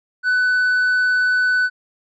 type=tone with tanh clipping; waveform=sine; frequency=1497 Hz; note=F#6; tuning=20 cents sharp; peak=-15 dBFS; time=0.23-1.7 s; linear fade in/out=50 ms; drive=3 dB; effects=none